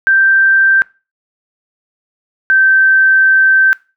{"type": "tone pair in turn", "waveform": "sine", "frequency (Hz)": [1568, 1552.7], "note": ["G6", "G6"], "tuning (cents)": [0, -17], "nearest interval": "unison", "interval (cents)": 17, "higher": "first", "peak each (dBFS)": -6, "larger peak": "neither", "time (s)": [[0.07, 0.82], [2.5, 3.73]], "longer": "second", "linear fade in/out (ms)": 0, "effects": ["noise-tail reverb RT60 0.3 s tail -22 dB re dry"]}